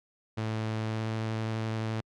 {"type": "tone with pitch glide", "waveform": "sawtooth", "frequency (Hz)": [110, 111.02], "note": ["A2", "A2"], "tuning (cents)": [0, 16], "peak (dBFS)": -26, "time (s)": [0.37, 2.01], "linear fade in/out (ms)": 10, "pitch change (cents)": 16, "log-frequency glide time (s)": [0.84, 1.16], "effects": ["low-pass 5000 Hz 12 dB/octave", "Opus 48 kbps"]}